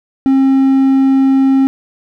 triangle tone, 268.3 Hz, C4, 44 cents sharp, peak -5 dBFS, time 0.26-1.67 s, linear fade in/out 0 ms, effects none

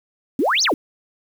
sine exponential two-way sweep, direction up then down, 233.1 to 6645 to 233.1 Hz, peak -15 dBFS, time 0.39-0.74 s, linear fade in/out 2 ms, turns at 0.63 s, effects 7-bit

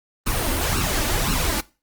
pink noise with flanger, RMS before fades -22 dBFS, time 0.26-1.61 s, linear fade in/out 10 ms, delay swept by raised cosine 0.73 to 3.43 ms, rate 1.9 Hz, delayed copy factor +0.65, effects noise-tail reverb RT60 0.3 s tail -20 dB re dry + Opus 32 kbps

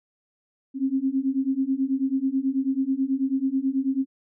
sine beating tone pair, 262.6 / 271.8 Hz, C4 / C#4, +6 / -34 cents, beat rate 9.2 Hz, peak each -25 / -24 dBFS, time 0.74-4.06 s, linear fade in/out 50 ms, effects none

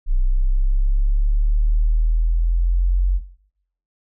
sine exponential sweep, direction up, 30.87 to 46.25 Hz, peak -14 dBFS, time 0.06-3.21 s, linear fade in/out 50 ms, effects noise-tail reverb RT60 0.7 s tail -17 dB re dry

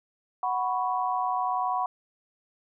sine chord, F# suspended fourth, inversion none, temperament equal, 740 / 987.8 / 1108.7 Hz, F#5 / B5 / C#6, 0 / 0 / 0 cents, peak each -28 / -29 / -31 dBFS, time 0.43-1.86 s, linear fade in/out 2 ms, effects none

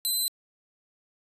15% pulse tone, 4046 Hz, B7, 41 cents sharp, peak -18 dBFS, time 0.05-0.28 s, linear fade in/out 0 ms, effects resampled to 32000 Hz

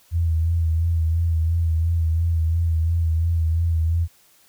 sine tone with vibrato, 82.41 Hz, E2, in tune, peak -17 dBFS, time 0.11-4.08 s, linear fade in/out 50 ms, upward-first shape sine, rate 2.9 Hz, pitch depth 44 cents each way, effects white hiss -56 dBFS RMS until 4.48 s

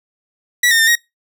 sawtooth tone with pitch steps, 1944 / 1829 / 1799 / 1882 Hz, B6 / A#6 / A6 / A#6, -28 / -33 / +38 / +16 cents, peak -7 dBFS, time 0.63-0.954 s, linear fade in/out 5 ms, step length 81 ms, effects noise-tail reverb RT60 0.2 s tail -23 dB re dry

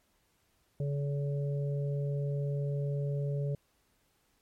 harmonic tone, 142 Hz, C#3, 42 cents sharp, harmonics 1 / 3 / 4, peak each -30 / -40 / -42 dBFS, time 0.8-3.55 s, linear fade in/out 2 ms, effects pink hiss -72 dBFS RMS until 4.41 s + MP3 64 kbps

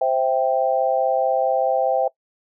sine chord, C major, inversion none, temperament equal, 523.3 / 659.3 / 784 Hz, C5 / E5 / G5, 0 / 0 / 0 cents, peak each -21 dBFS, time 0.01-2.08 s, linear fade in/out 5 ms, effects noise-tail reverb RT60 0.1 s tail -22 dB re dry

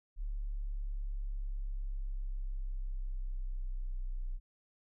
sine linear sweep, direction down, 35.79 to 30.88 Hz, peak -34 dBFS, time 0.16-4.4 s, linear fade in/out 50 ms, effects none

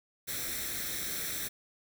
white noise with comb filter, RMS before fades -36 dBFS, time 0.27-1.49 s, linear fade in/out 20 ms, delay 0.52 ms, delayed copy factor +0.7, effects none

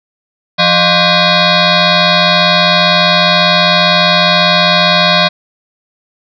sine tone with frequency modulation, 1584 Hz, G6, 18 cents sharp, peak -6 dBFS, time 0.58-5.29 s, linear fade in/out 20 ms, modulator 439 Hz, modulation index 6.4, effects none

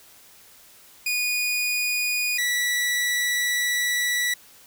sawtooth tone pair in turn, 2460 / 1952.5 Hz, D#7 / B6, -20 / -20 cents, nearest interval major third, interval 400 cents, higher first, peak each -19 / -18 dBFS, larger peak second, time 1.06-2.38 / 2.38-4.34 s, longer second, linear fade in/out 5 ms, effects white hiss -51 dBFS RMS until 4.66 s

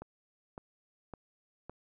click train, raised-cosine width 1 ms, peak -29 dBFS, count 4, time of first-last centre 0.02-1.696 s, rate 1.79 Hz, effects none

